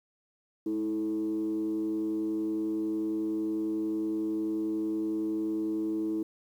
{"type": "tone with frequency modulation", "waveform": "sine", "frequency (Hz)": 323.9, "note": "E4", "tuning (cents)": -30, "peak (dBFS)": -27, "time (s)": [0.66, 6.23], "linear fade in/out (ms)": 5, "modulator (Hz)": 111, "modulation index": 0.49, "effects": ["tanh soft clip ceiling -23 dBFS", "10-bit"]}